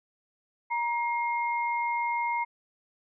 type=tone pair together; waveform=sine; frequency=943.3 / 2133 Hz; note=A#5 / C7; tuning=+20 / +33 cents; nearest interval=octave + major second; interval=1413 cents; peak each=-27 / -32 dBFS; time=0.7-2.45 s; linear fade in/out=20 ms; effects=none